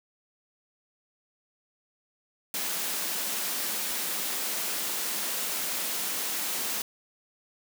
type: high-pass noise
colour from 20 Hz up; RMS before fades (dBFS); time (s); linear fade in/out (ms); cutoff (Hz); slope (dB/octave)
white; -31; 2.54-6.82; 2; 170; 48
effects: none